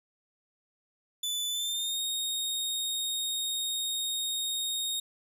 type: tone with pitch glide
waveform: sawtooth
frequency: 3492 to 3721 Hz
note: A7 to A#7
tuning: -14 to -4 cents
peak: -27 dBFS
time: 1.23-5 s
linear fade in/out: 5 ms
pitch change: +110 cents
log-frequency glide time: 1.5-2 s
effects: none